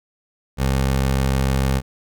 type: tone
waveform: 20% pulse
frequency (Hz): 66.7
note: C2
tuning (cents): +34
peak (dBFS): -12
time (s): 0.57-1.82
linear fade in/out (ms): 50
effects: none